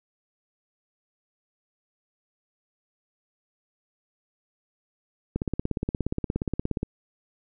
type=click train; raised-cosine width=3 ms; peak=-13 dBFS; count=26; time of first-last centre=5.36-6.831 s; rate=17 Hz; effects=none